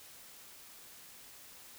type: silence
effects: white hiss -54 dBFS RMS until 1.78 s